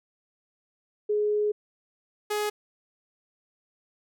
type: tone pair in turn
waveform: sine / sawtooth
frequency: 419.2 / 419.2 Hz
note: G#4 / G#4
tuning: +16 / +16 cents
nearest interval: unison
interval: 0 cents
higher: neither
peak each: -22 dBFS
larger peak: neither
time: 1.09-1.52 / 2.3-2.5 s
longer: first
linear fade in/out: 10 ms
effects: none